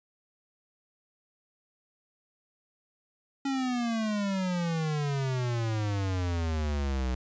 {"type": "exponential sweep", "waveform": "square", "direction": "down", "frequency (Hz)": [277.2, 61.8], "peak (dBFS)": -28, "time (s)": [3.45, 7.15], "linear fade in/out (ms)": 5, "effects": ["resampled to 16000 Hz"]}